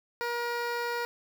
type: tone with notch filter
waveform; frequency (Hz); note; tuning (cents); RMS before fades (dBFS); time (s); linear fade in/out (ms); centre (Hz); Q
15% pulse; 475.9; A#4; +36; -32; 0.21-1.05; 0; 9000; 0.83
effects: none